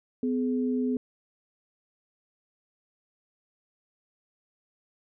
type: tone pair together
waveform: sine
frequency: 251.8 / 423.5 Hz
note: B3 / G#4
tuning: +34 / +34 cents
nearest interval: major sixth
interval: 900 cents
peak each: -25 / -32 dBFS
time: 0.23-0.97 s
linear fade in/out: 2 ms
effects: none